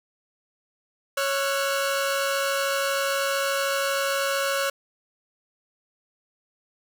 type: tone cluster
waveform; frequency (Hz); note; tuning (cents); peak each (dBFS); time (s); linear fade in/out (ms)
sawtooth; 553 / 1356 / 1472; C#5 / E6 / F#6; -4 / +49 / -9; -21 / -27 / -26; 1.17-4.7; 5
effects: none